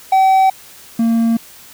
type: tone pair in turn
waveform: triangle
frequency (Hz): 765 / 229.1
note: G5 / A#3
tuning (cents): -42 / -30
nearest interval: octave + major sixth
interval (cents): 2088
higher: first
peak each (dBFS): -6 / -9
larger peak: first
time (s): 0.12-0.5 / 0.99-1.37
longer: neither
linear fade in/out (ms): 5
effects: white hiss -40 dBFS RMS until 1.73 s